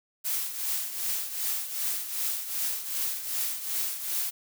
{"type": "noise with tremolo", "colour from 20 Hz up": "blue", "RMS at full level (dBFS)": -28, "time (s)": [0.24, 4.31], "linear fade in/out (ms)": 20, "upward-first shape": "triangle", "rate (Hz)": 2.6, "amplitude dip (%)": 70, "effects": []}